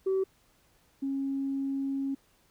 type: tone pair in turn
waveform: sine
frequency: 382.4 / 273.1 Hz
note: G4 / C#4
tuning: -43 / -26 cents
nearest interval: tritone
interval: 583 cents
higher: first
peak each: -23 / -28 dBFS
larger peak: first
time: 0.06-0.24 / 1.02-2.15 s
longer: second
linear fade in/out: 10 ms
effects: tanh soft clip ceiling -22 dBFS + pink hiss -66 dBFS RMS until 2.5 s